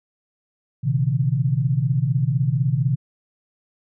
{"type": "tone cluster", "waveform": "sine", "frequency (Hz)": [120.6, 136.3, 160.4], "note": ["B2", "C#3", "E3"], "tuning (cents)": [-41, -29, -47], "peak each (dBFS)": [-22, -20, -24], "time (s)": [0.83, 2.96], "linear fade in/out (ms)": 20, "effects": []}